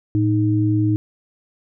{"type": "tone pair together", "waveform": "sine", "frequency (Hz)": [111.14, 311.2], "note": ["A2", "D#4"], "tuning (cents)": [18, 0], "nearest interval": "octave + tritone", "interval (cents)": 1782, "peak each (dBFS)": [-17, -18], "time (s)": [0.15, 0.96], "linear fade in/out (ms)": 0, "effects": []}